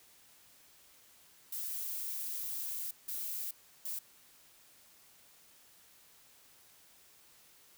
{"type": "noise bursts at uneven times", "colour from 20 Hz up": "violet", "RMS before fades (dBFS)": -39, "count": 3, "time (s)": [[1.52, 2.91], [3.08, 3.51], [3.85, 3.99]], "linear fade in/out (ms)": 5, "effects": ["white hiss -62 dBFS RMS until 7.77 s"]}